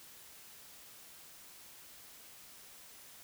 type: silence
effects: white hiss -55 dBFS RMS until 3.23 s